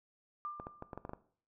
sine tone with exponential decay, 1192 Hz, D6, 25 cents sharp, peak -36 dBFS, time 0.45-1.14 s, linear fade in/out 0 ms, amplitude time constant 150 ms
clicks, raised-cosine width 1 ms, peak -28 dBFS, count 8, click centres 0.599 / 0.669 / 0.824 / 0.932 / 0.976 / 1.051 / 1.094 / 1.134 s
effects noise-tail reverb RT60 0.5 s tail -17 dB re dry

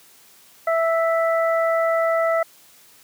harmonic tone, 659.3 Hz, E5, in tune, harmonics 1 / 2 / 3, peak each -18 / -24 / -28 dBFS, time 0.67-2.43 s, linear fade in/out 5 ms, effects white hiss -51 dBFS RMS until 3.03 s + high-pass 100 Hz 12 dB/octave

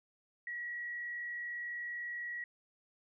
sine tone with frequency modulation, 1919 Hz, A#6, 50 cents sharp, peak -38 dBFS, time 0.47-2.44 s, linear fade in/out 2 ms, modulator 55.8 Hz, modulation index 0.41, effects none

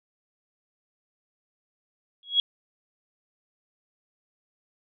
sine tone with exponential growth, 3322 Hz, G#7, in tune, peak -14 dBFS, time 2.23-2.4 s, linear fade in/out 1 ms, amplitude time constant 36 ms, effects none

